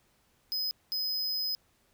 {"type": "tone bursts at uneven times", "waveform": "square", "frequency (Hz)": 5040, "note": "D#8", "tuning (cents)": 21, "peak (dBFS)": -30, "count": 2, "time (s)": [[0.52, 0.71], [0.92, 1.55]], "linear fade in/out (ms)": 0, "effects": ["pink hiss -69 dBFS RMS until 1.93 s"]}